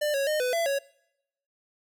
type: tone with pitch steps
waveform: square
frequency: 596 / 552 / 611 / 500 / 672 / 555 Hz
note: D5 / C#5 / D#5 / B4 / E5 / C#5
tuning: +25 / -7 / -32 / +21 / +33 / +2 cents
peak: -25 dBFS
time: 0.01-0.79 s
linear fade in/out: 10 ms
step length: 130 ms
effects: noise-tail reverb RT60 0.8 s tail -23 dB re dry